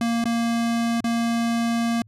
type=tone with dropouts; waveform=square; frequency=232.4 Hz; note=A#3; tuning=5 cents flat; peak=-21 dBFS; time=0.01-2.02 s; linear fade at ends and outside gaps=2 ms; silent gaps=0.241-0.255 / 1.005-1.042 s; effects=added 107 Hz sine -49 dBFS peak until 2.07 s + low-pass 10000 Hz 12 dB/octave